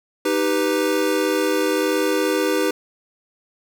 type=chord; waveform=square; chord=Eb augmented; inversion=none; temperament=equal; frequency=311.1 / 392 / 493.9 Hz; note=Eb4 / G4 / B4; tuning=0 / 0 / 0 cents; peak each=-23 dBFS; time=0.25-2.71 s; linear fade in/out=5 ms; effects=none